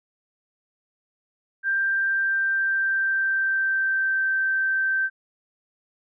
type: tone with pitch glide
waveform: sine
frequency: 1582 to 1556.6 Hz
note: G6 to G6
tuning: +15 to -13 cents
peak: -20 dBFS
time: 1.63-5.1 s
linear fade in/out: 50 ms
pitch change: -28 cents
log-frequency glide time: 1.76-4.26 s
effects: none